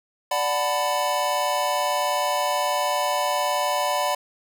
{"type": "chord", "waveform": "square", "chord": "B minor seventh", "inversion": "first", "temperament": "equal with one note detuned", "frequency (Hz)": [587.3, 740, 880, 998.7], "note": ["D5", "F#5", "A5", "B5"], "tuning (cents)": [0, 0, 0, 19], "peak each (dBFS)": [-27, -28, -32, -26], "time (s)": [0.31, 4.15], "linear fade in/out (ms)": 5, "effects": []}